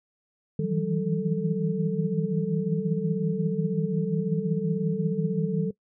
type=tone cluster; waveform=sine; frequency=157.8 / 163.4 / 178.4 / 194.7 / 440.5 Hz; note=D#3 / E3 / F3 / G3 / A4; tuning=+25 / -15 / +37 / -12 / +2 cents; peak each=-30 dBFS; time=0.59-5.71 s; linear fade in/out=5 ms; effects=noise-tail reverb RT60 0.1 s tail -21 dB re dry